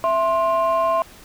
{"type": "tone pair together", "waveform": "sine", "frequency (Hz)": [662, 1055.4], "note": ["E5", "C6"], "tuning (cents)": [7, 15], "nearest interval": "minor sixth", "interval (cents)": 808, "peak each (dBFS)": -17, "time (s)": [0.04, 1.02], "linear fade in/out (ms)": 0, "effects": ["tanh soft clip ceiling -13 dBFS", "pink hiss -45 dBFS RMS until 1.24 s"]}